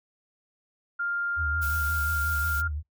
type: tone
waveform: sine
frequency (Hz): 1400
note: F6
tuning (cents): +4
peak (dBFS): -26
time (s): 0.99-2.68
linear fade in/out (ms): 10
type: tone with vibrato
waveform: sine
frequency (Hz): 77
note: D#2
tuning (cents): -17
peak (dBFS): -29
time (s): 1.36-2.83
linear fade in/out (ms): 50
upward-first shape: sine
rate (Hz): 5.6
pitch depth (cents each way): 88
type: noise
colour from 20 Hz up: blue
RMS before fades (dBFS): -38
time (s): 1.61-2.62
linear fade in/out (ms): 20
effects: noise-tail reverb RT60 0.1 s tail -18 dB re dry